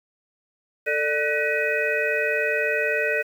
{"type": "tone cluster", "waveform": "sine", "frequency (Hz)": [444.1, 595, 1499, 1915, 2514], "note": ["A4", "D5", "F#6", "A#6", "D#7"], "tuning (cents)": [16, 22, 22, 46, 17], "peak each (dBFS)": -27, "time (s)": [0.86, 3.23], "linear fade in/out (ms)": 20, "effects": ["8-bit"]}